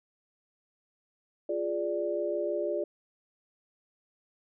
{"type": "chord", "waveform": "sine", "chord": "D diminished", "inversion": "first", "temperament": "equal", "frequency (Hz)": [349.2, 415.3, 587.3], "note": ["F4", "Ab4", "D5"], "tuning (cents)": [0, 0, 0], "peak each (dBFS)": [-33, -34, -31], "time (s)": [1.49, 2.84], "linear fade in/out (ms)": 5, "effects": []}